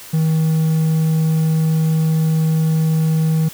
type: tone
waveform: triangle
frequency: 159.2 Hz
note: D#3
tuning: 40 cents sharp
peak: -11 dBFS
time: 0.13-3.49 s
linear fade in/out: 10 ms
effects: white hiss -37 dBFS RMS until 3.53 s